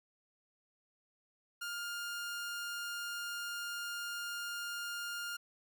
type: tone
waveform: sawtooth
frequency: 1409 Hz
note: F6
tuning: 15 cents sharp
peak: -35 dBFS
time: 1.61-5.37 s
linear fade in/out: 10 ms
effects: none